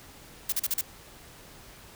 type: noise bursts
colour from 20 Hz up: blue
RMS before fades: -27 dBFS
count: 5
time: 0.49-0.812 s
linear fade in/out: 5 ms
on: 34 ms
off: 38 ms
effects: pink hiss -50 dBFS RMS until 1.95 s